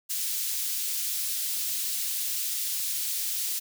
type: high-pass noise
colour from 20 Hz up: white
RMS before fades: -30 dBFS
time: 0.09-3.6 s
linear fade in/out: 20 ms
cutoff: 3600 Hz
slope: 12 dB/octave
effects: none